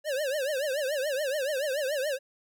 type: tone with vibrato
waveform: square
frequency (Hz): 563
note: C#5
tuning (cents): +27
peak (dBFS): -28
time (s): 0.04-2.19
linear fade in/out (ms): 50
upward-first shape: triangle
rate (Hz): 7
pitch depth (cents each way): 200
effects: none